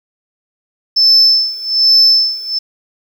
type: tone with tremolo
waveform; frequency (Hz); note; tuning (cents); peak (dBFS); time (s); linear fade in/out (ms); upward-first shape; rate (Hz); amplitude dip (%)
sine; 5274; E8; 0; -3; 0.96-2.59; 10; sine; 1.2; 90
effects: tanh soft clip ceiling -2 dBFS + 7-bit